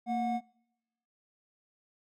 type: tone pair together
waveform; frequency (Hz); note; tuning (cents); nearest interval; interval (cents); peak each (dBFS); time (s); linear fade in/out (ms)
triangle; 229.5 / 728.2; A#3 / F#5; -27 / -28; octave + minor sixth; 1999; -30 / -29; 0.06-0.41; 50
effects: noise-tail reverb RT60 0.9 s tail -25 dB re dry